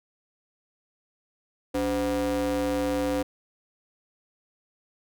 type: ring-modulated tone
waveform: square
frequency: 112.5 Hz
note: A2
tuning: 39 cents sharp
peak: -22 dBFS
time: 1.74-3.23 s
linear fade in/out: 10 ms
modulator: 400 Hz
effects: none